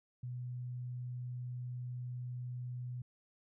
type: tone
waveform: sine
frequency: 123.9 Hz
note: B2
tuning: 6 cents sharp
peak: -39 dBFS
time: 0.23-3.02 s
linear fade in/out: 5 ms
effects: none